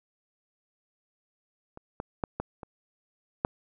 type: clicks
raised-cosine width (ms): 1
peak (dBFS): -29 / -19 / -14 / -16 / -26 / -10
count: 6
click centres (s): 1.774 / 2.001 / 2.238 / 2.4 / 2.632 / 3.449
effects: none